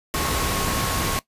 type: tone in noise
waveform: sine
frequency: 1093 Hz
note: C#6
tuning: 25 cents flat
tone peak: -31 dBFS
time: 0.14-1.19 s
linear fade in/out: 0 ms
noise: pink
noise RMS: -24 dBFS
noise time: 0.14-1.19 s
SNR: -10 dB
effects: noise-tail reverb RT60 0.1 s tail -18 dB re dry + resampled to 32000 Hz